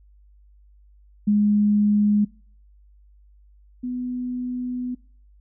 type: tone pair in turn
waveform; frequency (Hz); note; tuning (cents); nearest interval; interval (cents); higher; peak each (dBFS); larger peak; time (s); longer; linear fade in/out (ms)
sine; 207.7 / 249; G#3 / B3; 0 / +14; minor third; 314; second; -15 / -25; first; 1.27-2.25 / 3.83-4.95; second; 10
effects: noise-tail reverb RT60 0.5 s tail -25 dB re dry + added 50 Hz sine -50 dBFS peak until 5.4 s